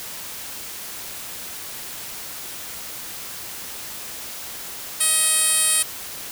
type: tone with band-pass filter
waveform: 10% pulse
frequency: 633 Hz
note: D#5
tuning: 30 cents sharp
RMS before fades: -19 dBFS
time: 5-5.83 s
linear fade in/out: 10 ms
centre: 9400 Hz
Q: 2.4
effects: white hiss -34 dBFS RMS until 6.31 s